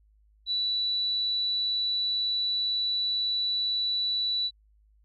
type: tone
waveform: sine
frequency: 3951 Hz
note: B7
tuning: in tune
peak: -25 dBFS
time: 0.46-4.51 s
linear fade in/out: 50 ms
effects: added 52 Hz sine -59 dBFS peak until 5.04 s